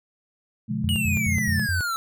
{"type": "chord", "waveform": "sine", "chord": "B diminished seventh", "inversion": "none", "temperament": "just", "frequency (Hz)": [123.47, 148.16, 177.8, 213.4], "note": ["B2", "D3", "F3", "Ab3"], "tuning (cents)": [0, 16, 31, 47], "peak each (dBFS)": [-30, -32, -32, -27], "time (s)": [0.68, 1.67], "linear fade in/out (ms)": 20}
{"type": "tone bursts", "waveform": "sine", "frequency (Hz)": 89, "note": "F2", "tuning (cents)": 33, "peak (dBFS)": -23, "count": 5, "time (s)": [0.84, 1.808], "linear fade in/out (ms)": 0, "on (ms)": 120, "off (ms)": 92}
{"type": "exponential sweep", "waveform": "square", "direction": "down", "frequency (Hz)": [2960, 1311], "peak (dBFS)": -25, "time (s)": [0.89, 1.96], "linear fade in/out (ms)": 0}
{"effects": []}